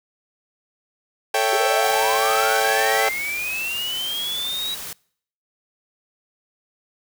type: chord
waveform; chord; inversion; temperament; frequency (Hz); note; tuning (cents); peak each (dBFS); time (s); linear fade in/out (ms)
sawtooth; A dominant seventh; none; equal; 440 / 554.4 / 659.3 / 784; A4 / C#5 / E5 / G5; 0 / 0 / 0 / 0; -20 / -21 / -22 / -17; 1.34-3.09; 5
type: linear sweep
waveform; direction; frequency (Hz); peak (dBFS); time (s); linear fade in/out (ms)
sine; up; 370 to 3888; -24; 1.52-4.75; 10
type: noise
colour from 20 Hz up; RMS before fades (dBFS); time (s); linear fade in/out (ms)
white; -33; 1.84-4.93; 2
effects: noise-tail reverb RT60 0.6 s tail -25 dB re dry